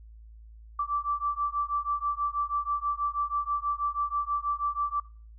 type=beating tone pair; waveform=sine; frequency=1162 / 1168.2 Hz; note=D6 / D6; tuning=-19 / -10 cents; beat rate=6.2 Hz; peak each=-30 dBFS; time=0.79-5 s; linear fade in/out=5 ms; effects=noise-tail reverb RT60 0.4 s tail -21 dB re dry + added 55 Hz sine -46 dBFS peak until 5.38 s